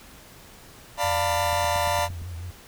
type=chord; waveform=40% pulse; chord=B half-diminished seventh; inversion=first; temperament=equal with one note detuned; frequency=587.3 / 698.5 / 898.5 / 987.8 Hz; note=D5 / F5 / A5 / B5; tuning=0 / 0 / +36 / 0 cents; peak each=-27 dBFS; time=0.97-2.09 s; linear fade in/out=50 ms
type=tone with vibrato; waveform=sine; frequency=86.5 Hz; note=F2; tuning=16 cents flat; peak=-32 dBFS; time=1.03-2.51 s; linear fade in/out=10 ms; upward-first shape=triangle; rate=5.8 Hz; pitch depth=96 cents each way
type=click train; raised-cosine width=5 ms; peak=-29 dBFS; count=7; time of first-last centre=1.53-2.219 s; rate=8.71 Hz
effects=pink hiss -48 dBFS RMS until 2.67 s